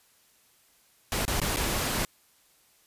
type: noise with dropouts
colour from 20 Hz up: pink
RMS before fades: -28 dBFS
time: 1.12-2.05 s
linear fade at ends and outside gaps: 1 ms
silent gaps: 1.252-1.279 / 1.401-1.416 / 1.562-1.569 s
effects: white hiss -63 dBFS RMS until 2.86 s + resampled to 32000 Hz